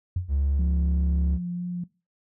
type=tone with exponential decay; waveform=sine; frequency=89.6 Hz; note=F2; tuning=45 cents sharp; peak=-20 dBFS; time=0.16-0.38 s; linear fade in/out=5 ms; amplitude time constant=47 ms
type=tone; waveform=triangle; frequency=70 Hz; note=C#2; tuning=18 cents sharp; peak=-18 dBFS; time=0.28-1.39 s; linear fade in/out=50 ms
type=tone with vibrato; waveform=sine; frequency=176.6 Hz; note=F3; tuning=20 cents sharp; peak=-27 dBFS; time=0.59-1.84 s; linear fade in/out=5 ms; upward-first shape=sine; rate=3 Hz; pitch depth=11 cents each way
effects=noise-tail reverb RT60 0.3 s tail -21 dB re dry + tanh soft clip ceiling -15 dBFS